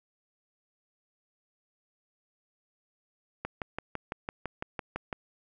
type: click train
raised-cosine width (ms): 0.5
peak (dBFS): -18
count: 11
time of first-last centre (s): 3.45-5.128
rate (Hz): 5.96
effects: none